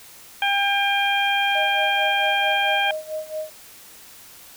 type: harmonic tone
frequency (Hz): 800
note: G5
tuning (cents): +35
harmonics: 1 / 2 / 3 / 4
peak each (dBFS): -22 / -24 / -24 / -25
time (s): 0.42-2.91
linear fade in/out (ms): 2
type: clicks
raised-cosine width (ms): 0.2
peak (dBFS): -27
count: 7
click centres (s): 0.475 / 1.059 / 1.515 / 1.55 / 2.057 / 2.257 / 2.516
type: tone with tremolo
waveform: sine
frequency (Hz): 622.3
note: D#5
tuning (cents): 0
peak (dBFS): -24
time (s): 1.55-3.5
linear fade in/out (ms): 5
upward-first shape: sine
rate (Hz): 4.5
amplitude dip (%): 85
effects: white hiss -45 dBFS RMS until 4.56 s